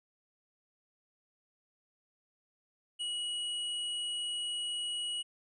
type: tone with hard clipping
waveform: sine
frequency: 2914 Hz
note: F#7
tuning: 27 cents flat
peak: -35 dBFS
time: 2.99-5.23 s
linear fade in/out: 20 ms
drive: 13 dB
effects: resampled to 24000 Hz